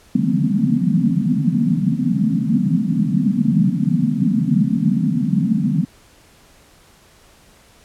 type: band-pass noise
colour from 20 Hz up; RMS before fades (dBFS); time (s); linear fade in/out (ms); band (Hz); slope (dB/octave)
white; -17; 0.15-5.85; 5; 140 to 260; 96
effects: pink hiss -50 dBFS RMS until 7.84 s + low-pass 12000 Hz 12 dB/octave